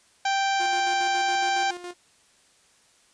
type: harmonic tone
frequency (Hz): 784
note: G5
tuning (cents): 0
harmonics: 1 / 2 / 3 / 4 / 5 / 6 / 7 / 8 / 9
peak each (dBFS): -23 / -29 / -33 / -35 / -37 / -39 / -40 / -41 / -42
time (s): 0.25-1.71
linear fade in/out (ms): 5
type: tone with tremolo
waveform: sawtooth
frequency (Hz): 354.1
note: F4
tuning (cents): +24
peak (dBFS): -30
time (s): 0.59-1.94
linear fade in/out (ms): 20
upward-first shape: square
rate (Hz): 7.2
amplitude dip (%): 55
effects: white hiss -60 dBFS RMS until 3.13 s + resampled to 22050 Hz